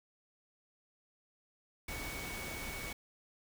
sine tone in noise, 2235 Hz, C#7, 14 cents sharp, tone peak -45 dBFS, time 1.88-2.93 s, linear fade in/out 5 ms, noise pink, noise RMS -43 dBFS, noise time 1.88-2.93 s, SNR -5 dB, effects none

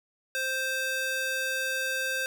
square tone with high-pass filter, 523.3 Hz, C5, in tune, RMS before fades -30 dBFS, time 0.35-2.26 s, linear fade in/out 0 ms, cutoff 1200 Hz, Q 1.3, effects none

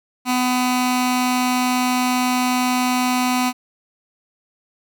15% pulse tone with notch filter, 251.1 Hz, B3, 29 cents sharp, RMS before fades -19 dBFS, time 0.25-3.53 s, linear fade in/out 50 ms, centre 510 Hz, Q 1.7, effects none

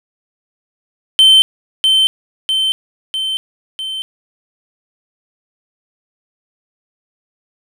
triangle tone with echo, 3093 Hz, G7, 24 cents flat, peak -3 dBFS, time 1.19-1.42 s, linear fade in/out 0 ms, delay 650 ms, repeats 4, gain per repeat -4 dB, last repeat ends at 4.02 s, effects none

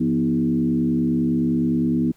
sine tone with frequency modulation, 244 Hz, B3, 21 cents flat, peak -17 dBFS, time 0-2.12 s, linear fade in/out 10 ms, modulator 69.8 Hz, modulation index 1.1, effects pink hiss -59 dBFS RMS until 2.16 s

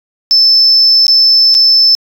sine tone with dropouts, 5274 Hz, E8, in tune, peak -3 dBFS, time 0.31-1.95 s, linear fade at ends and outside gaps 0 ms, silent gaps 1.067-1.081 / 1.543-1.549 s, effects tanh soft clip ceiling 0 dBFS

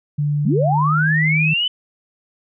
sine tone with pitch glide, 146.83 to 156.46 Hz, D3 to D#3, 0 to +10 cents, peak -16 dBFS, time 0.18-1.54 s, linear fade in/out 10 ms, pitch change +110 cents, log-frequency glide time 0.68-1.08 s
sine linear sweep, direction up, 157.6 to 3045 Hz, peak -16 dBFS, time 0.45-1.68 s, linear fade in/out 5 ms
effects none

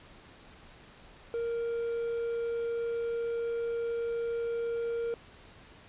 triangle tone with quantisation, 466.2 Hz, A#4, in tune, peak -28 dBFS, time 1.34-5.14 s, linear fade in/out 0 ms, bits 9, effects pink hiss -54 dBFS RMS until 5.88 s + resampled to 8000 Hz

